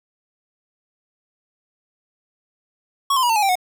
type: tone with pitch steps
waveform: square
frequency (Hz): 1108.7 / 1034.5 / 965.2 / 900.5 / 840.2 / 784 / 731.5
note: C#6 / C6 / B5 / A5 / G#5 / G5 / F#5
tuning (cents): 0 / -20 / -40 / +40 / +20 / 0 / -20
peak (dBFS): -16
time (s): 3.1-3.555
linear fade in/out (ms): 5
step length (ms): 65
effects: none